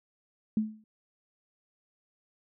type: tone with exponential decay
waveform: sine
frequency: 216.3 Hz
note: A3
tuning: 29 cents flat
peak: -21 dBFS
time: 0.57-0.84 s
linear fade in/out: 2 ms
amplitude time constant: 58 ms
effects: none